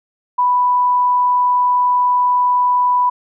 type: tone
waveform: sine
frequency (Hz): 989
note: B5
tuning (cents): +2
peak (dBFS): -11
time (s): 0.38-3.1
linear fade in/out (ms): 10
effects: none